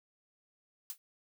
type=noise with exponential decay; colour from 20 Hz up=blue; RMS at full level=-35 dBFS; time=0.9-0.98 s; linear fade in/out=0 ms; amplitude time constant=17 ms; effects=none